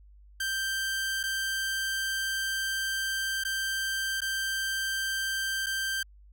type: tone with dropouts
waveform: sawtooth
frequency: 1569 Hz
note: G6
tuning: 1 cent sharp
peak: -25 dBFS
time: 0.4-6.03 s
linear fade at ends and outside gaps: 5 ms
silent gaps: 1.231-1.236 / 3.438-3.449 / 4.206-4.217 / 5.662-5.666 s
effects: added 50 Hz sine -51 dBFS peak until 6.32 s